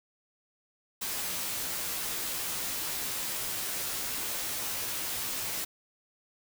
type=noise with comb filter; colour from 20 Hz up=white; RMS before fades=-34 dBFS; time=1.01-5.65 s; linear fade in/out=10 ms; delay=14 ms; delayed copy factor=-0.65; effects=none